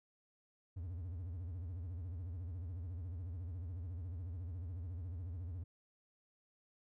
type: tone with vibrato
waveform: triangle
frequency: 87.31 Hz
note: F2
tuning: in tune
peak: -39 dBFS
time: 0.76-5.64 s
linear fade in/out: 10 ms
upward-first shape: sine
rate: 14 Hz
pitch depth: 180 cents each way
effects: none